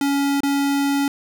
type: tone with dropouts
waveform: square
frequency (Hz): 280.4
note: C#4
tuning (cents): +20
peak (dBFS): -18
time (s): 0.01-1.08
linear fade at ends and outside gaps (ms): 2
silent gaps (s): 0.405-0.433
effects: none